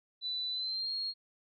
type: tone with pitch glide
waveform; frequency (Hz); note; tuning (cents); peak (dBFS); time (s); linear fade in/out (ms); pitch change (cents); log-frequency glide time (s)
sine; 3983 to 4269; B7 to C8; +14 to +34; -33; 0.21-1.14; 50; +120; 0.51-0.94
effects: none